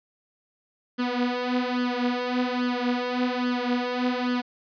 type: tone with flanger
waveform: sawtooth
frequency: 247.5 Hz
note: B3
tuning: 4 cents sharp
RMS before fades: -26 dBFS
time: 0.98-4.42 s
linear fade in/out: 20 ms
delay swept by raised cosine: 0.63 to 5.93 ms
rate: 1.2 Hz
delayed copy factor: +0.75
effects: resampled to 11025 Hz + 9-bit